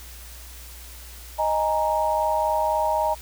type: chord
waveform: sine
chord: D# suspended fourth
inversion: none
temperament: just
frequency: 622.3 / 829.7 / 933.4 Hz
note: D#5 / G#5 / A#5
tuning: 0 / -2 / +2 cents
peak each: -24 / -26 / -23 dBFS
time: 1.38-3.15 s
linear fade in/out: 20 ms
effects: added 60 Hz sine -41 dBFS peak until 3.21 s + white hiss -44 dBFS RMS until 3.21 s